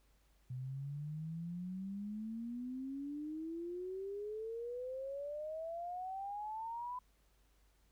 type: exponential sweep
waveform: sine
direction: up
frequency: 124.8 to 1007 Hz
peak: -40 dBFS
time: 0.5-6.99 s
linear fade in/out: 5 ms
effects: added 50 Hz sine -69 dBFS peak until 7.91 s + pink hiss -75 dBFS RMS until 7.91 s